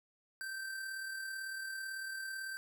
square tone with amplitude modulation, 1560 Hz, G6, 9 cents flat, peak -39 dBFS, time 0.41-2.57 s, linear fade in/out 0 ms, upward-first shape sine, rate 38 Hz, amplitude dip 35%, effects none

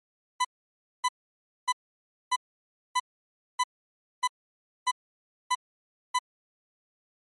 40% pulse tone bursts, 1001 Hz, B5, 23 cents sharp, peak -21 dBFS, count 10, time 0.4-6.19 s, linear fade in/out 10 ms, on 48 ms, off 590 ms, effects MP3 48 kbps

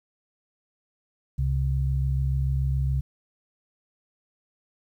sine tone pair together, 67 / 134 Hz, C2 / C3, +42 / +42 cents, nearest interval octave, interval 1200 cents, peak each -24 / -25 dBFS, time 1.38-3.01 s, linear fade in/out 10 ms, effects 10-bit

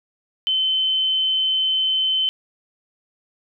sine tone, 3066 Hz, G7, 39 cents flat, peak -17 dBFS, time 0.47-2.29 s, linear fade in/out 0 ms, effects none

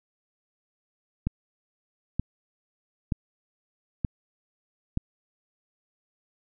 click train, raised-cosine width 5 ms, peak -13 dBFS, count 5, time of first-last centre 1.27-4.974 s, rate 1.08 Hz, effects none

